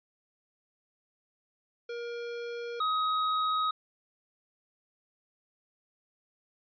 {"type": "tone pair in turn", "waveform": "square", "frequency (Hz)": [473.1, 1263], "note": ["A#4", "D#6"], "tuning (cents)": [26, 26], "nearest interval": "octave + perfect fourth", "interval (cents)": 1700, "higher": "second", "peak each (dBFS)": [-36, -27], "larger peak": "second", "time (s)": [[1.89, 2.8], [2.8, 3.71]], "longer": "neither", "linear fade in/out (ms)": 5, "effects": ["resampled to 11025 Hz"]}